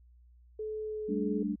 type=tone with pitch glide; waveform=sine; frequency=431.3 to 424.4 Hz; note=A4 to G#4; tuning=-35 to +38 cents; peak=-34 dBFS; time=0.59-1.43 s; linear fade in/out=5 ms; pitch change=-27 cents; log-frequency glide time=0.83-1.24 s
type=chord; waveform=sine; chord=G suspended second; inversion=none; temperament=equal with one note detuned; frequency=196 / 217.1 / 293.7 Hz; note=G3 / A3 / D4; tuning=0 / -23 / 0 cents; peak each=-34 dBFS; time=1.08-1.56 s; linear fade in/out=20 ms
effects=added 60 Hz sine -56 dBFS peak until 1.6 s